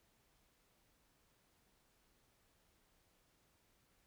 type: silence
effects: pink hiss -75 dBFS RMS until 4.06 s